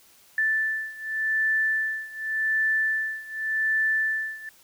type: beating tone pair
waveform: sine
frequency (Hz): 1760 / 1760.87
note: A6 / A6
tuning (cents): 0 / +1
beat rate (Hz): 0.87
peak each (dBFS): -25 / -27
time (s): 0.38-4.49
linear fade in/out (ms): 2
effects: white hiss -56 dBFS RMS until 4.63 s